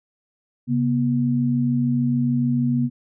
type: tone pair together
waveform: sine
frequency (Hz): 134.66 / 241.4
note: C#3 / B3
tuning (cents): -50 / -39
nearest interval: minor seventh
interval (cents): 1011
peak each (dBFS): -22 / -19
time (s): 0.67-2.9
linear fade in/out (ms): 50
effects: none